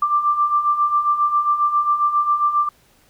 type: beating tone pair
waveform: sine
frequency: 1174.7 / 1182.1 Hz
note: D6 / D6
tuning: 0 / +11 cents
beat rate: 7.4 Hz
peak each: -22 / -16 dBFS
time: 0.02-2.69 s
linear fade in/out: 5 ms
effects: pink hiss -56 dBFS RMS until 3.09 s